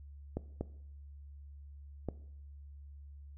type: clicks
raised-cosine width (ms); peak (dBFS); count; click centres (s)
2; -22; 3; 0.37 / 0.61 / 2.087
effects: noise-tail reverb RT60 0.7 s tail -18 dB re dry + added 71 Hz sine -48 dBFS peak until 3.37 s